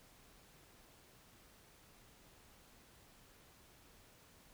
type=silence; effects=pink hiss -64 dBFS RMS until 4.53 s